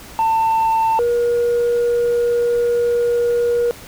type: tone pair in turn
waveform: sine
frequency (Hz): 895 / 476.9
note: A5 / A#4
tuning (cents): +29 / +39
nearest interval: major seventh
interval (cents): 1090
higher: first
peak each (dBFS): -11 / -12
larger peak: first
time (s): 0.19-0.99 / 0.99-3.71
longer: second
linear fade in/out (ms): 0
effects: tanh soft clip ceiling -12 dBFS + pink hiss -38 dBFS RMS until 3.87 s